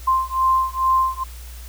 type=beating tone pair; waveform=sine; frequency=1046.5 / 1048.8 Hz; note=C6 / C6; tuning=0 / +4 cents; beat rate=2.3 Hz; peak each=-19 dBFS; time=0.07-1.24 s; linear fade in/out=10 ms; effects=added 60 Hz sine -34 dBFS peak until 1.68 s + white hiss -44 dBFS RMS until 1.68 s